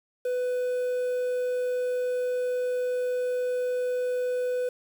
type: tone with quantisation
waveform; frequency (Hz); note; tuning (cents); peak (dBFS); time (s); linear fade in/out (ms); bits
triangle; 498.6; B4; +16; -23; 0.25-4.69; 5; 8
effects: none